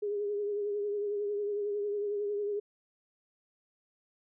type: tone with vibrato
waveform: sine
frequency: 410.8 Hz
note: G#4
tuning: 19 cents flat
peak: -30 dBFS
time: 0.02-2.6 s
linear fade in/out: 10 ms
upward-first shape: triangle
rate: 11 Hz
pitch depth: 44 cents each way
effects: none